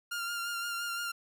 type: tone with vibrato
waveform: sawtooth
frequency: 1396.9 Hz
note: F6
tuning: in tune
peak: -30 dBFS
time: 0.11-1.12 s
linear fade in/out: 10 ms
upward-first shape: sine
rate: 5.8 Hz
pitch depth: 23 cents each way
effects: none